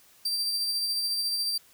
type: tone with tremolo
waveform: 40% pulse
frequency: 4699 Hz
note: D8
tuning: in tune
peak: -24 dBFS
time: 0.25-1.58 s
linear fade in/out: 5 ms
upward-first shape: sine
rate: 14 Hz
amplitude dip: 30%
effects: white hiss -58 dBFS RMS until 1.73 s